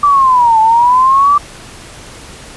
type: linear two-way sweep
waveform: sine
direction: down then up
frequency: 1174.7 to 871 to 1174.7 Hz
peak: -5 dBFS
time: 0.03-1.38 s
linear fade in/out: 5 ms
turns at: 0.6 s
effects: pink hiss -33 dBFS RMS until 2.56 s + resampled to 24000 Hz